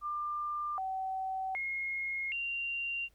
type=tone with pitch steps; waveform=sine; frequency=1194 / 761 / 2153 / 2769 Hz; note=D6 / F#5 / C7 / F7; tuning=+28 / +48 / +49 / -15 cents; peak=-33 dBFS; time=0.01-3.09 s; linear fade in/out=50 ms; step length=770 ms; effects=added 50 Hz sine -63 dBFS peak until 3.14 s + pink hiss -72 dBFS RMS until 3.14 s